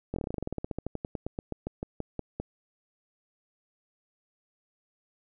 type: slowing click train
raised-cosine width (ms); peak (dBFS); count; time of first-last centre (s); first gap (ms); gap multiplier
2; -19; 28; 0.14-2.4; 22; 1.09
effects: none

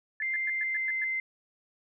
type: tone bursts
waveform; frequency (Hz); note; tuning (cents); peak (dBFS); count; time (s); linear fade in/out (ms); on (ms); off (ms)
sine; 1744; A6; -16; -31; 7; 0.2-1.042; 2; 26; 110
type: tone with pitch glide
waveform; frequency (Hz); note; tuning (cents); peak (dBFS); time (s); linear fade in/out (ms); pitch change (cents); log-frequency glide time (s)
sine; 2093 to 2076; C7 to C7; 0 to -14; -28; 0.22-1.2; 2; -14; 0.53-0.92
effects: none

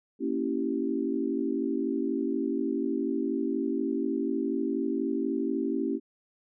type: chord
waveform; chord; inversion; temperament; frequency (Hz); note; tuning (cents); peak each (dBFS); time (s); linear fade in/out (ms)
sine; A# diminished seventh; none; equal with one note detuned; 233.1 / 277.2 / 329.6 / 389.5; A#3 / C#4 / E4 / G4; 0 / 0 / 0 / -11; -33 / -30 / -32 / -33; 0.19-6; 50
effects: none

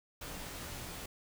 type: noise with comb filter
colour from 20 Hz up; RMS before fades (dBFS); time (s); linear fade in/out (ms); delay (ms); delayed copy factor
pink; -44; 0.21-1.06; 5; 20; -0.7
effects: none

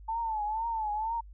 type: tone with vibrato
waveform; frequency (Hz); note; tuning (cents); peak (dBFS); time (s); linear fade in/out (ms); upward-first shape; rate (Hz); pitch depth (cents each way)
sine; 880; A5; 0; -29; 0.08-1.21; 10; triangle; 2.1; 110
effects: added 50 Hz sine -46 dBFS peak until 1.33 s

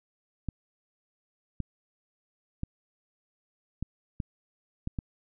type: clicks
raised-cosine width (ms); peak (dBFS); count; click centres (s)
5; -19; 7; 0.487 / 1.603 / 2.634 / 3.826 / 4.202 / 4.874 / 4.988
effects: none

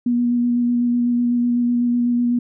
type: tone with vibrato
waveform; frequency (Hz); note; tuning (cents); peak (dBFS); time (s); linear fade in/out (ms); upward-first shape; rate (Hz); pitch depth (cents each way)
sine; 241.2; B3; -41; -15; 0.06-2.39; 5; square; 8; 11
effects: none

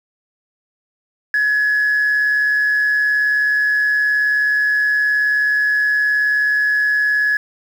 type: tone with amplitude modulation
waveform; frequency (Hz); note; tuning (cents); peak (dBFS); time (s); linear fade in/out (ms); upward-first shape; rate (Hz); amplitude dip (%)
sine; 1692; G#6; +32; -10; 1.34-7.37; 2; sine; 139; 40
effects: tanh soft clip ceiling -10 dBFS + 7-bit

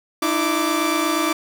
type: tone cluster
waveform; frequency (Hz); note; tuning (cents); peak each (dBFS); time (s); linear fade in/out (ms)
sawtooth; 305 / 333.4 / 1168; D#4 / E4 / D6; -34 / +20 / -10; -19; 0.22-1.33; 5
effects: none

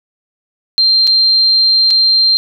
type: tone with dropouts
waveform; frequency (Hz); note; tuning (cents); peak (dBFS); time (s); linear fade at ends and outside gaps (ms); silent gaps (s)
sine; 4165; C8; -9; -7; 0.78-2.37; 0; 1.07-1.075 / 1.905-1.908
effects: none

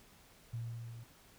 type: tone with level ramp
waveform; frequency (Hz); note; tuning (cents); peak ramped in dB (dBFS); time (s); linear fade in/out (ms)
sine; 116.54; A#2; 0; -36 to -47; 0.53-1.04; 10
effects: pink hiss -62 dBFS RMS until 1.38 s

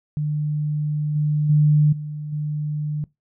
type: tone with level steps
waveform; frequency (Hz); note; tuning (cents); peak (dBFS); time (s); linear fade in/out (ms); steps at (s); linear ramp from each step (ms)
sine; 150; D3; +37; -20 / -17 / -12 / -27 / -22; 0.17-3.04; 0; 1.15 / 1.49 / 1.92 / 2.32; 10
effects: noise-tail reverb RT60 0.2 s tail -22 dB re dry

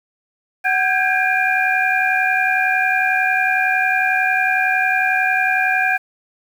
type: tone cluster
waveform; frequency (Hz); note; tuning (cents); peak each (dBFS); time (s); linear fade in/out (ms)
sine; 748 / 1575 / 1646 / 2402; F#5 / G6 / G#6 / D7; +19 / +8 / -16 / +38; -20; 0.64-5.98; 20
effects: 7-bit

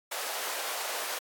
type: high-pass noise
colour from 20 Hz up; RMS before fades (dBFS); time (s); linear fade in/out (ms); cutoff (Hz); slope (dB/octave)
pink; -35; 0.11-1.19; 10; 510; 24
effects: AAC 64 kbps

